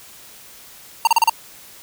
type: tone bursts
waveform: square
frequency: 920 Hz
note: A#5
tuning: 23 cents flat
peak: -11 dBFS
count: 5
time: 1.05-1.296 s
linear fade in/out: 2 ms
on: 22 ms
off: 34 ms
effects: white hiss -43 dBFS RMS until 1.82 s